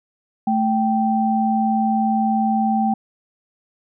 sine tone pair together, 220 / 780.4 Hz, A3 / G5, 0 / -8 cents, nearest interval octave + minor seventh, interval 2192 cents, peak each -18 / -19 dBFS, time 0.47-2.94 s, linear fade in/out 5 ms, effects none

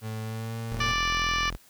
35% pulse tone with pitch glide, 110 to 114.14 Hz, A2 to A#2, 0 to -36 cents, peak -30 dBFS, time 0.01-0.95 s, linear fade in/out 50 ms, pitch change +64 cents, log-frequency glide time 0.23-0.57 s
sawtooth tone, 42.27 Hz, E1, 44 cents sharp, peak -29 dBFS, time 0.71-1.57 s, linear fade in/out 10 ms
harmonic tone, 587.3 Hz, D5, in tune, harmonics 2 / 3 / 4 / 5 / 6 / 7 / 8 / 9 / 10, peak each -28 / -31 / -31 / -33 / -40 / -40 / -42 / -40 / -40 dBFS, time 0.8-1.5 s, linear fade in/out 5 ms
effects white hiss -57 dBFS RMS until 1.69 s

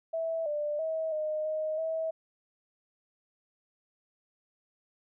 sine tone with pitch steps, 654 / 593 / 641 / 616 / 623 / 645 Hz, E5 / D5 / E5 / D#5 / D#5 / E5, -14 / +17 / -49 / -17 / +2 / -38 cents, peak -29 dBFS, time 0.13-2.11 s, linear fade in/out 10 ms, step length 330 ms, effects none

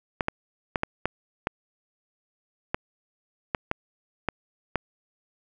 clicks, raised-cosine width 0.5 ms, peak -9 dBFS, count 11, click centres 0.208 / 0.284 / 0.758 / 0.834 / 1.056 / 1.471 / 2.745 / 3.548 / 3.714 / 4.287 / 4.757 s, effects none

